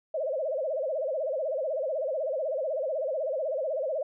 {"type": "tone with vibrato", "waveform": "sine", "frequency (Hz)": 577, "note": "D5", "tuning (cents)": -31, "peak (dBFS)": -27, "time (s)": [0.14, 4.03], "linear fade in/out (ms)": 5, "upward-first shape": "sine", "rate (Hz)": 16, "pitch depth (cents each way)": 210, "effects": []}